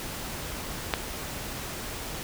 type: click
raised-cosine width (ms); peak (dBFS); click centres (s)
0.3; -7; 0.938
effects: pink hiss -36 dBFS RMS until 2.23 s